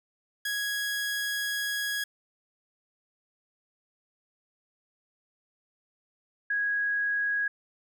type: tone pair in turn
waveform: sawtooth / sine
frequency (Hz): 1661.2 / 1655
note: G#6 / G#6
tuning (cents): 0 / -6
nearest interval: unison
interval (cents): 6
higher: first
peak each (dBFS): -25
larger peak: neither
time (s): 0.45-2.04 / 6.5-7.48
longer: first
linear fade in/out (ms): 5
effects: none